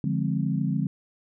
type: chord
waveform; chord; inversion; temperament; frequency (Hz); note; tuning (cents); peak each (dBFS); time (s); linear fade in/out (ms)
sine; D half-diminished seventh; none; equal; 146.83 / 174.61 / 207.7 / 261.6; D3 / F3 / Ab3 / C4; 0 / 0 / 0 / 0; -27 / -28 / -29 / -31; 0.04-0.87; 2
effects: none